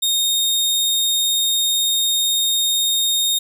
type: tone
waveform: sawtooth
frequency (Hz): 3698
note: A#7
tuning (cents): -15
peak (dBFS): -13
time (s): 0.02-3.39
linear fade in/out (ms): 10
effects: none